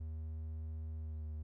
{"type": "tone with pitch glide", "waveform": "triangle", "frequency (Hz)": [78.9, 77.01], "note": ["D#2", "D#2"], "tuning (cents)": [25, -17], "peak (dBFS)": -38, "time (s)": [0, 1.43], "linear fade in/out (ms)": 10, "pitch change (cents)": -42, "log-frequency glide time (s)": [0.98, 1.28], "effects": []}